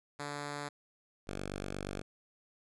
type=tone pair in turn; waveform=5% pulse; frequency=145.1 / 48.42 Hz; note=D3 / G1; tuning=-21 / -21 cents; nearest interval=octave + perfect fifth; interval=1900 cents; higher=first; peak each=-27 dBFS; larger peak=neither; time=0.19-0.69 / 1.27-2.02 s; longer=second; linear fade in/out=10 ms; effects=resampled to 24000 Hz